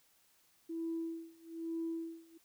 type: tone with tremolo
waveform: sine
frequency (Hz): 329.6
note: E4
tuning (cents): 0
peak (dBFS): -34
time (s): 0.69-2.38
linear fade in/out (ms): 10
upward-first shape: sine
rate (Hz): 1.1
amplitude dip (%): 95
effects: tanh soft clip ceiling -30 dBFS + white hiss -70 dBFS RMS until 2.44 s